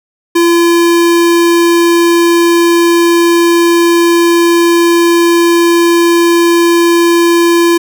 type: tone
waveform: square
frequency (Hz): 340.8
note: F4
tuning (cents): -42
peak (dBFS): -6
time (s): 0.35-7.78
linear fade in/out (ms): 10
effects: none